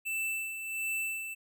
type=tone with tremolo; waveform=square; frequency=2654 Hz; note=E7; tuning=11 cents sharp; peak=-31 dBFS; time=0.05-1.35 s; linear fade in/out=20 ms; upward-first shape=sine; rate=1.4 Hz; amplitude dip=55%; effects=none